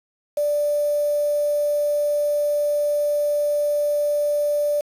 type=tone with quantisation; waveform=sine; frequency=587.3 Hz; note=D5; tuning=in tune; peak=-18 dBFS; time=0.37-4.81 s; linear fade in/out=5 ms; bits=6; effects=resampled to 32000 Hz